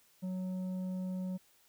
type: tone with tanh clipping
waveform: triangle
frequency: 185 Hz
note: F#3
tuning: in tune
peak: -36 dBFS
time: 0.22-1.38 s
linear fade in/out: 20 ms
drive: 11 dB
effects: white hiss -67 dBFS RMS until 1.68 s